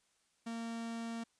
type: tone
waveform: 45% pulse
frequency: 230 Hz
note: A#3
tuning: 23 cents flat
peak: -39 dBFS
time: 0.46-1.24 s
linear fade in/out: 10 ms
effects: white hiss -75 dBFS RMS until 1.39 s + resampled to 22050 Hz